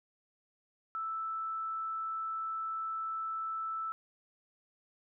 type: tone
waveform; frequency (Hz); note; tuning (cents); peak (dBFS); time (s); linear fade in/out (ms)
sine; 1318.5; E6; 0; -34; 0.95-3.92; 0
effects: none